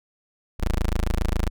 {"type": "tone", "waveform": "20% pulse", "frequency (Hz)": 27.33, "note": "A0", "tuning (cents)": -11, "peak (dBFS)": -16, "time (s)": [0.59, 1.5], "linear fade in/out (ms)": 20, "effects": []}